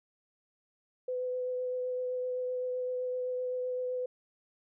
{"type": "tone with vibrato", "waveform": "sine", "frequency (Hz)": 503, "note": "B4", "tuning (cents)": 32, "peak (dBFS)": -31, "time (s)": [1.08, 4.06], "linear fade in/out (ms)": 5, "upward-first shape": "triangle", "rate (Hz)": 7.8, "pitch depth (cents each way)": 14, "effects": []}